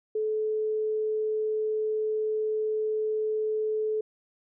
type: tone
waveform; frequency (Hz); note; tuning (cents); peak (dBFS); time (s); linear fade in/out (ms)
sine; 432.1; A4; -31; -25; 0.15-4.01; 5
effects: none